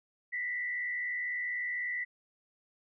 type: tone with frequency modulation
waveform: sine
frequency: 1975.5 Hz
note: B6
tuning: in tune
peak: -32 dBFS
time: 0.32-2.05 s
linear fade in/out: 20 ms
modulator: 76 Hz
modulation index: 0.78
effects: none